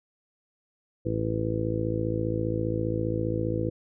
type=harmonic tone; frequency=55 Hz; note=A1; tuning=in tune; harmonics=1 / 2 / 3 / 4 / 5 / 6 / 7 / 8 / 9; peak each=-38 / -30 / -35 / -38 / -38 / -31 / -38 / -39 / -32 dBFS; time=1.05-3.7 s; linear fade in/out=10 ms; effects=none